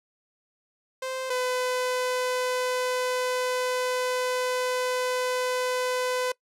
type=tone pair in turn; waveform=sawtooth; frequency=520 / 504 Hz; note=C5 / B4; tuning=-11 / +35 cents; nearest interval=minor second; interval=54 cents; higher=first; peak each=-26 / -21 dBFS; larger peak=second; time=1.02-1.3 / 1.3-6.32 s; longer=second; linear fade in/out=5 ms; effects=noise-tail reverb RT60 0.1 s tail -22 dB re dry + low-pass 11000 Hz 12 dB/octave